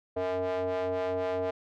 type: ring-modulated tone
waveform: square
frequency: 92.5 Hz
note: F#2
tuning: in tune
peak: -26 dBFS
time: 0.16-1.51 s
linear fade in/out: 10 ms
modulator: 553 Hz
effects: low-pass 3000 Hz 12 dB/octave